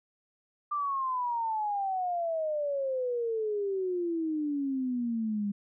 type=exponential sweep; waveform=sine; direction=down; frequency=1193 to 199.8 Hz; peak=-28 dBFS; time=0.71-5.52 s; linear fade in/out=10 ms; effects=none